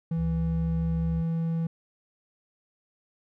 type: tone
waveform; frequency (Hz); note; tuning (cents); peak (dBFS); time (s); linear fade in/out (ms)
triangle; 164.81; E3; 0; -23; 0.11-1.67; 5
type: tone with vibrato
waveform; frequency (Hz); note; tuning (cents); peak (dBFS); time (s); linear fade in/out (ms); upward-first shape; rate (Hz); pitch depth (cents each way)
sine; 71.1; C#2; +45; -30; 0.16-1.24; 50; triangle; 3.4; 14
effects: none